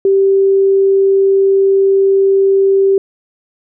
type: tone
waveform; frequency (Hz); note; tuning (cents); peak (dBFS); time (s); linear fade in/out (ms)
sine; 390; G4; -9; -7; 0.05-2.98; 2
effects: none